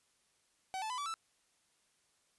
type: tone with pitch steps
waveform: 45% pulse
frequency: 760 / 873 / 1002.8 / 1151.9 / 1323.2 Hz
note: F#5 / A5 / B5 / D6 / E6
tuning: +46 / -14 / +26 / -34 / +6 cents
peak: -37 dBFS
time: 0.74-1.14 s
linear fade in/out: 0 ms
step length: 80 ms
effects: white hiss -74 dBFS RMS until 2.38 s + resampled to 24000 Hz